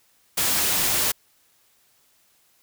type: noise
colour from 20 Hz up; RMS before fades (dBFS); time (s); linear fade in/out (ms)
white; -22; 0.37-1.12; 10
effects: white hiss -62 dBFS RMS until 2.62 s